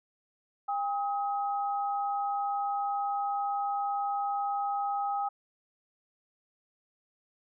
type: tone pair together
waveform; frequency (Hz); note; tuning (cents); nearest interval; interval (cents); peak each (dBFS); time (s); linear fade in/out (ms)
sine; 804.9 / 1267; G5 / D#6; +46 / +31; minor sixth; 785; -29 / -35; 0.68-5.29; 10
effects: none